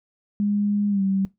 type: tone with pitch glide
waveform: sine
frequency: 205.1 to 193.59 Hz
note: G#3 to G3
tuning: -21 to -21 cents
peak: -19 dBFS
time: 0.4-1.25 s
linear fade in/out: 0 ms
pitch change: -100 cents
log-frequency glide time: 0.89-1.02 s
effects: noise-tail reverb RT60 0.2 s tail -21 dB re dry